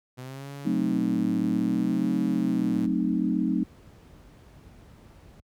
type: tone with vibrato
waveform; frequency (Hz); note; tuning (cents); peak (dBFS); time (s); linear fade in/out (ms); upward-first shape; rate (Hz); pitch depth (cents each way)
sawtooth; 124.8; B2; +19; -33; 0.17-2.87; 20; sine; 0.61; 210
type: chord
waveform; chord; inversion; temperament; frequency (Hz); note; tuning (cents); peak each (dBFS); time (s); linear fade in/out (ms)
sine; F# diminished seventh; none; equal with one note detuned; 185 / 220 / 261.6 / 308.3; F#3 / A3 / C4 / Eb4; 0 / 0 / 0 / -16; -28; 0.65-3.64; 10
type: noise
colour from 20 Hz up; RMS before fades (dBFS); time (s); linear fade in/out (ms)
brown; -47; 2.73-5.4; 2
effects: high-pass 60 Hz 12 dB/octave